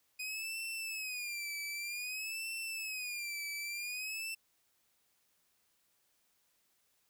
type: tone with vibrato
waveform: sawtooth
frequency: 2489 Hz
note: D#7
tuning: in tune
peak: -35 dBFS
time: 0.19-4.35 s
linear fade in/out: 10 ms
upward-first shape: sine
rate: 0.53 Hz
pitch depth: 130 cents each way
effects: white hiss -75 dBFS RMS until 7.09 s